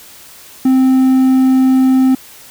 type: tone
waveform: triangle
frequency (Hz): 261.1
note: C4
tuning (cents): -3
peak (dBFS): -5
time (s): 0.65-2.15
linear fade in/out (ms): 5
effects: white hiss -38 dBFS RMS until 2.5 s